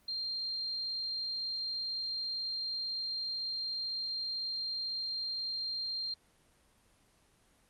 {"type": "tone", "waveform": "sine", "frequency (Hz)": 4186, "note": "C8", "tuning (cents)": 0, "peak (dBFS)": -34, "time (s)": [0.08, 6.14], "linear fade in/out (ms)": 5, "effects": ["pink hiss -67 dBFS RMS until 7.69 s", "Opus 24 kbps"]}